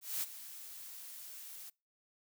blue noise with ADSR envelope, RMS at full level -35 dBFS, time 0.01-1.7 s, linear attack 210 ms, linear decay 31 ms, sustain -14 dB, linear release 9 ms, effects noise-tail reverb RT60 0.3 s tail -26 dB re dry

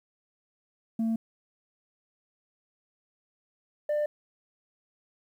sine tone pair in turn, 225.6 / 595.7 Hz, A3 / D5, +44 / +24 cents, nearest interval octave + perfect fourth, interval 1680 cents, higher second, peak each -22 dBFS, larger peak neither, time 0.99-1.16 / 3.89-4.06 s, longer neither, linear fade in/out 5 ms, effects tanh soft clip ceiling -24 dBFS + 10-bit

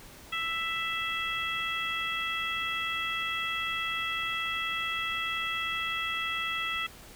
harmonic tone, 661 Hz, E5, 5 cents sharp, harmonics 2 / 3 / 4 / 5, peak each -35 / -35 / -35 / -35 dBFS, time 0.32-6.87 s, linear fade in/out 10 ms, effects pink hiss -50 dBFS RMS until 7.15 s

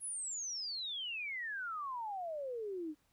sine exponential sweep, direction down, 10800 to 293.7 Hz, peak -38 dBFS, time 0-2.95 s, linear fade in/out 50 ms, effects pink hiss -75 dBFS RMS until 3.12 s

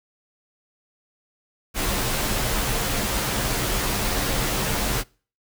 pink noise with comb filter, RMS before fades -24 dBFS, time 1.74-5.04 s, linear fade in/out 50 ms, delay 12 ms, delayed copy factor -0.6, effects noise-tail reverb RT60 0.4 s tail -25 dB re dry

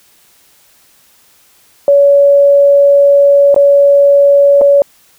sine tone with dropouts, 565 Hz, C#5, 33 cents sharp, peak -3 dBFS, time 1.88-4.82 s, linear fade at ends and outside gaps 1 ms, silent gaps 3.544-3.562 / 4.612-4.616 s, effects white hiss -48 dBFS RMS until 5.18 s

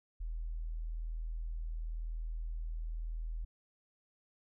sine tone, 40.49 Hz, E1, 30 cents flat, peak -36 dBFS, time 0.2-3.45 s, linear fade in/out 10 ms, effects none

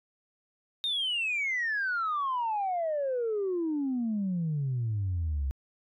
sine exponential sweep, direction down, 3729 to 65 Hz, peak -26 dBFS, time 0.84-5.51 s, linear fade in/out 0 ms, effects tanh soft clip ceiling -24 dBFS

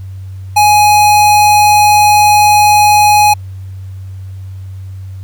square tone, 836 Hz, G#5, 11 cents sharp, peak -5 dBFS, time 0.56-3.34 s, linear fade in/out 10 ms, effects added 95 Hz sine -23 dBFS peak until 5.23 s + pink hiss -49 dBFS RMS until 5.23 s

